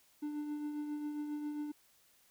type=tone with tremolo; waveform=triangle; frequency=296.9 Hz; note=D4; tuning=19 cents sharp; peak=-33 dBFS; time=0.22-1.72 s; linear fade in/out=10 ms; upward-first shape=triangle; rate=7.4 Hz; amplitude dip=45%; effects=white hiss -68 dBFS RMS until 2.3 s